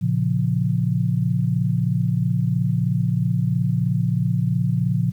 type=chord; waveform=sine; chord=Bb minor; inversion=none; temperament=equal with one note detuned; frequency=115.54 / 138.59 / 174.61 Hz; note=Bb2 / Db3 / F3; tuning=-15 / 0 / 0 cents; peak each=-22 dBFS; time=0.01-5.12 s; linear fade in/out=20 ms; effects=9-bit